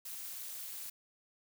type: noise with amplitude modulation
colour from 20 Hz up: blue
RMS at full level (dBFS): -40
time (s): 0.05-0.9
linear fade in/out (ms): 5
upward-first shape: sine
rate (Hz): 296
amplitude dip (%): 95
effects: none